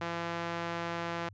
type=tone with band-pass filter; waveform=sawtooth; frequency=169.6 Hz; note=E3; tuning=50 cents sharp; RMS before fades=-36 dBFS; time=0.01-1.29 s; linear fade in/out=5 ms; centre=1300 Hz; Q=0.65; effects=added 100 Hz sine -51 dBFS peak until 1.33 s + resampled to 16000 Hz